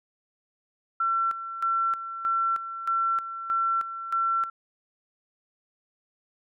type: tone with tremolo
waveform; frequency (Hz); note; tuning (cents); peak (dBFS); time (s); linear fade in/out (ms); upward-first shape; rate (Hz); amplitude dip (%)
sine; 1350; E6; +41; -22; 1-4.5; 5; square; 1.6; 70
effects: none